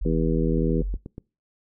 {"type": "tone", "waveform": "sine", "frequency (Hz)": 46.25, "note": "F#1", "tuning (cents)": 0, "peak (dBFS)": -24, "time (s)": [0.01, 0.97], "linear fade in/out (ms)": 10}
{"type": "harmonic tone", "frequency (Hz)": 80.7, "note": "E2", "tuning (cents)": -36, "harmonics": [2, 3, 4, 5, 6], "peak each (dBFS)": [-25, -27, -28, -29, -30], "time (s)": [0.05, 0.82], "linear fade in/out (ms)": 5}
{"type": "click train", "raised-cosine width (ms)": 3, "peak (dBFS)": -23, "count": 6, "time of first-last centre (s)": [0.58, 1.181], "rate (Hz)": 8.32}
{"effects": ["noise-tail reverb RT60 0.3 s tail -24 dB re dry"]}